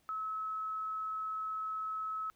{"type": "tone", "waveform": "sine", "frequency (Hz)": 1292, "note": "E6", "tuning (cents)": -35, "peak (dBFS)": -35, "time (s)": [0.09, 2.3], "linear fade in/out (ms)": 0, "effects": ["pink hiss -72 dBFS RMS until 2.35 s"]}